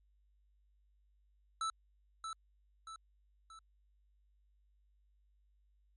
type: tone with echo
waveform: square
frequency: 1317 Hz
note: E6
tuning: 2 cents flat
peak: -35 dBFS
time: 1.61-1.7 s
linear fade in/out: 2 ms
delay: 630 ms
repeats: 3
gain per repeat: -6 dB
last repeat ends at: 3.59 s
effects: added 50 Hz sine -68 dBFS peak until 5.96 s + MP3 48 kbps